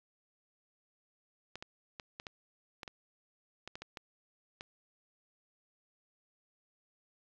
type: clicks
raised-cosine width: 0.2 ms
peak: -25 dBFS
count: 12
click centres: 1.556 / 1.625 / 1.998 / 2.199 / 2.268 / 2.832 / 2.878 / 3.676 / 3.755 / 3.82 / 3.972 / 4.609 s
effects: low-pass 5000 Hz 12 dB/octave + 10-bit